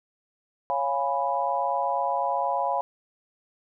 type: chord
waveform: sine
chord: C# dominant seventh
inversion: none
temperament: equal with one note detuned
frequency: 554.4 / 698.5 / 826.8 / 987.8 Hz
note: C#5 / E#5 / G#5 / B5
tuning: 0 / 0 / -8 / 0 cents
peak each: -30 / -29 / -28 / -28 dBFS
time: 0.7-2.81 s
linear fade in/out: 0 ms
effects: none